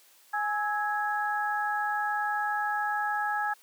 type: tone cluster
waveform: sine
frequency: 835 / 1301 / 1662 Hz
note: G#5 / E6 / G#6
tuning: +9 / -23 / +1 cents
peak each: -29 / -34 / -31 dBFS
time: 0.33-3.54 s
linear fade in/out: 10 ms
effects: white hiss -59 dBFS RMS until 3.62 s + high-pass 400 Hz 12 dB/octave